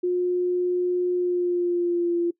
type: tone with pitch glide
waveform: sine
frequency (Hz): 358.3 to 343.9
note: F4 to F4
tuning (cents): +44 to -27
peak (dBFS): -20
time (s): 0.03-2.31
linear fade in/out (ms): 10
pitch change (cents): -71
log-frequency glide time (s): 1.14-2.18
effects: noise-tail reverb RT60 0.1 s tail -21 dB re dry